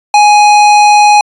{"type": "tone with hard clipping", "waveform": "sine", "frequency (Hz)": 833, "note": "G#5", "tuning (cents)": 5, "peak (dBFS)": -4, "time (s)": [0.14, 1.21], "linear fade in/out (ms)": 2, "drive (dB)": 16, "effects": ["resampled to 22050 Hz"]}